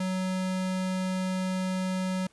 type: tone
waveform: square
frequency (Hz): 186.3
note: F#3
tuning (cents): +12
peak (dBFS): -28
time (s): 0-2.27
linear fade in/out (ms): 5
effects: pink hiss -63 dBFS RMS until 2.32 s + resampled to 24000 Hz